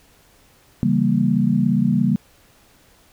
sine chord, C# diminished seventh, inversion none, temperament equal, 138.59 / 164.81 / 196 / 233.1 Hz, C#3 / E3 / G3 / Bb3, 0 / 0 / 0 / 0 cents, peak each -22 / -23 / -19 / -19 dBFS, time 0.83-2.16 s, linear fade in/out 0 ms, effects pink hiss -54 dBFS RMS until 3.12 s

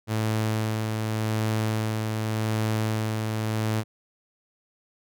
sawtooth tone with tremolo, 109.4 Hz, A2, 9 cents flat, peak -19 dBFS, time 0.07-3.84 s, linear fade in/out 50 ms, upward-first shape sine, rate 0.86 Hz, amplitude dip 30%, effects none

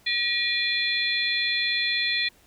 sine tone cluster, 1910 / 2413 / 3445 / 4108 Hz, A#6 / D7 / A7 / C8, +42 / +46 / -37 / -33 cents, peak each -28 dBFS, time 0.06-2.29 s, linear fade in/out 10 ms, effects pink hiss -58 dBFS RMS until 2.46 s

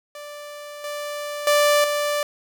sawtooth tone with level steps, 587.3 Hz, D5, in tune, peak -31 / -24 / -11 / -17 dBFS, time 0.15-2.23 s, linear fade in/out 2 ms, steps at 0.84 / 1.47 / 1.84 s, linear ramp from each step 2 ms, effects none

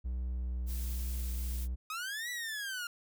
triangle tone with vibrato, 61.74 Hz, B1, in tune, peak -31 dBFS, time 0.04-1.76 s, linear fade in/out 20 ms, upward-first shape sine, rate 1.3 Hz, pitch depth 8 cents each way
blue noise, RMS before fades -46 dBFS, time 0.66-1.68 s, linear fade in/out 50 ms
sawtooth linear two-way sweep, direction up then down, 1238 to 1975.5 to 1391 Hz, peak -33 dBFS, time 1.9-2.87 s, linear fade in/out 2 ms, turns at 2.3 s
effects none

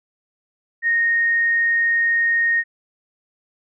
sine tone, 1856 Hz, A#6, 8 cents flat, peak -15 dBFS, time 0.82-2.64 s, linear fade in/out 50 ms, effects none

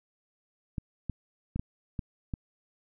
clicks, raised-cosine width 5 ms, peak -20 dBFS, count 6, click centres 0.782 / 1.097 / 1.56 / 1.595 / 1.992 / 2.338 s, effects none

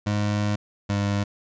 25% pulse tone pair in turn, 103.83 / 101.22 Hz, G#2 / G#2, 0 / -44 cents, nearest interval unison, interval 44 cents, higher first, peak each -18 dBFS, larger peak neither, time 0.06-0.56 / 0.89-1.24 s, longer first, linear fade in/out 10 ms, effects resampled to 16000 Hz

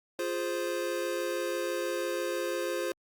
square chord, F minor, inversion none, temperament equal, 349.2 / 415.3 / 523.3 Hz, F4 / Ab4 / C5, 0 / 0 / 0 cents, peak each -35 / -38 / -34 dBFS, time 0.19-2.92 s, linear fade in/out 2 ms, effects Opus 48 kbps

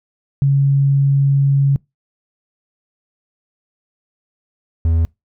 sine / triangle tone pair in turn, 138.8 / 82.1 Hz, C#3 / E2, +3 / -6 cents, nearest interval major sixth, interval 909 cents, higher first, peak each -10 dBFS, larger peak neither, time 0.42-1.76 / 4.85-5.05 s, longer first, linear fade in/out 0 ms, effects noise-tail reverb RT60 0.2 s tail -25 dB re dry

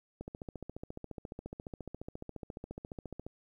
click train, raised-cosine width 2 ms, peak -28 dBFS, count 45, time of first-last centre 0.21-3.266 s, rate 14.4 Hz, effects 11-bit

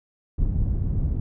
pink low-pass noise, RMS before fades -23 dBFS, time 0.38-1.2 s, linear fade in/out 5 ms, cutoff 130 Hz, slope 12 dB/octave, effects none

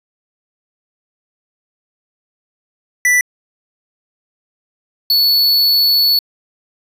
square tone pair in turn, 1975.5 / 4427 Hz, B6 / C#8, 0 / -3 cents, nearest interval octave + major second, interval 1397 cents, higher second, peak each -10 dBFS, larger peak neither, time 3.05-3.21 / 5.1-6.19 s, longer second, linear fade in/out 2 ms, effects resampled to 32000 Hz

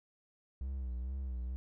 triangle tone with vibrato, 64 Hz, C2, 38 cents flat, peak -34 dBFS, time 0.61-1.56 s, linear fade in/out 0 ms, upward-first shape sine, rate 2.2 Hz, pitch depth 87 cents each way, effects none

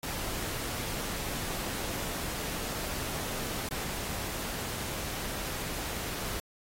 pink noise with dropouts, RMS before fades -36 dBFS, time 0.03-6.4 s, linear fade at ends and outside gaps 2 ms, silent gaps 3.689-3.709 s, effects AAC 48 kbps

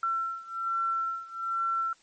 sine beating tone pair, 1350 / 1351.2 Hz, E6 / E6, +41 / +42 cents, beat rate 1.2 Hz, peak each -30 / -32 dBFS, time 0.03-1.93 s, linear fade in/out 2 ms, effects white hiss -62 dBFS RMS until 2.02 s + MP3 32 kbps

